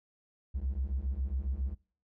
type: beating tone pair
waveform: triangle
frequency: 62.2 / 69.5 Hz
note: B1 / C#2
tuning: +13 / +5 cents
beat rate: 7.3 Hz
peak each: -31 / -30 dBFS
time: 0.54-1.75 s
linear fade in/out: 20 ms
effects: noise-tail reverb RT60 0.4 s tail -24 dB re dry + tanh soft clip ceiling -26 dBFS